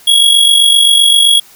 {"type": "tone with amplitude modulation", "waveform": "square", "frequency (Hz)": 3322, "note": "G#7", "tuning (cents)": 0, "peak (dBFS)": -3, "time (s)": [0.07, 1.4], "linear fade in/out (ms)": 10, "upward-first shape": "sine", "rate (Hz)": 47.7, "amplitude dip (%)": 55, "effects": ["white hiss -41 dBFS RMS until 1.55 s"]}